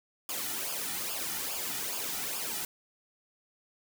white noise with flanger, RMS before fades -35 dBFS, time 0.29-2.65 s, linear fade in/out 2 ms, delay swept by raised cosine 0.5 to 1.9 ms, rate 2.4 Hz, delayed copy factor -0.7, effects none

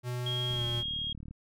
square tone with pitch glide, 123.47 to 118.71 Hz, B2 to A#2, 0 to +32 cents, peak -33 dBFS, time 0.03-0.84 s, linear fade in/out 50 ms, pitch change -68 cents, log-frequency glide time 0.52-0.65 s
sine tone, 3261 Hz, G#7, 32 cents flat, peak -32 dBFS, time 0.26-1.13 s, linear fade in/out 5 ms
click train, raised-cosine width 5 ms, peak -32 dBFS, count 31, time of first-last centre 0.51-1.31 s, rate 37.5 Hz
effects none

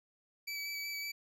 25% pulse tone with vibrato, 2297 Hz, D7, 39 cents flat, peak -34 dBFS, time 0.47-1.12 s, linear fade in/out 10 ms, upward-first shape square, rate 5.4 Hz, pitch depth 10 cents each way, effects none

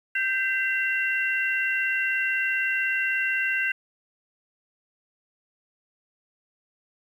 sine tone cluster, 1566 / 2029 / 2732 Hz, G6 / B6 / F7, -2 / +46 / -39 cents, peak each -25 / -29 / -28 dBFS, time 0.15-3.72 s, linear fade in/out 5 ms, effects 9-bit

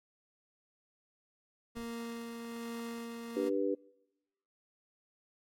30% pulse tone with tremolo, 232.6 Hz, A#3, 4 cents flat, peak -36 dBFS, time 1.75-3.5 s, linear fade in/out 20 ms, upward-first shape sine, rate 1.2 Hz, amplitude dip 30%
brown noise with exponential decay, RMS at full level -44 dBFS, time 1.76-1.98 s, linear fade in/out 5 ms, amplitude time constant 46 ms
sine chord, G major, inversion second, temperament just, 294 / 392 / 490 Hz, D4 / G4 / B4, +2 / 0 / -14 cents, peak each -34 dBFS, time 3.36-3.75 s, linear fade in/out 10 ms
effects noise-tail reverb RT60 1.0 s tail -26 dB re dry + AAC 64 kbps

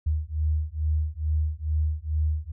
sine beating tone pair, 76 / 78.3 Hz, D#2 / D#2, -40 / +11 cents, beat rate 2.3 Hz, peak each -26 / -26 dBFS, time 0.06-2.52 s, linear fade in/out 10 ms, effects none

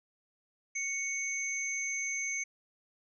sine tone pair together, 2217 / 6276 Hz, C#7 / G8, 0 / +1 cents, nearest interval octave + tritone, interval 1801 cents, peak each -34 / -36 dBFS, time 0.75-2.44 s, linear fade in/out 10 ms, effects none

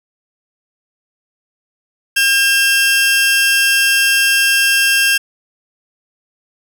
sawtooth tone pair together, 1609.9 / 2700 Hz, G6 / E7, +46 / +41 cents, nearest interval major sixth, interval 895 cents, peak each -10 dBFS, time 2.16-5.18 s, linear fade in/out 10 ms, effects none

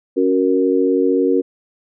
sine chord, F# major, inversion second, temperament equal, 277.2 / 370 / 466.2 Hz, C#4 / F#4 / A#4, 0 / 0 / 0 cents, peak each -17 dBFS, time 0.16-1.42 s, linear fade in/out 20 ms, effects none

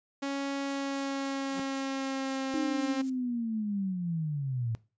sawtooth tone with pitch glide, 277.2 to 265.4 Hz, C#4 to C4, 0 to +25 cents, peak -27 dBFS, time 0.22-3.02 s, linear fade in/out 10 ms, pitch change -75 cents, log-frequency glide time 0.63-2.73 s
violet noise with tremolo, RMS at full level -41 dBFS, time 0.68-3.1 s, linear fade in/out 5 ms, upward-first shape sine, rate 3.8 Hz, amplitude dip 90%
35% pulse tone with exponential growth, 185 Hz, F#3, in tune, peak -33 dBFS, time 1.48-1.6 s, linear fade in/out 2 ms, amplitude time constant 24 ms
sine linear sweep, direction down, 311.9 to 110 Hz, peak -29 dBFS, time 2.54-4.75 s, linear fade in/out 0 ms
effects noise-tail reverb RT60 0.3 s tail -19 dB re dry + resampled to 16000 Hz

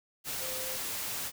sine tone in noise, 519 Hz, C5, 14 cents flat, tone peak -42 dBFS, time 0.39-0.79 s, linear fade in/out 50 ms, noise white, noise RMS -36 dBFS, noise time 0.24-1.32 s, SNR -9 dB, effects none

